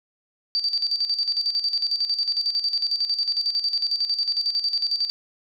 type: tone with tremolo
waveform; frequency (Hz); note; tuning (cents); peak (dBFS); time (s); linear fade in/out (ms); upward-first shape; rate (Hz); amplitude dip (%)
sine; 4644; D8; -20; -19; 0.55-5.1; 0; square; 11; 65
effects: none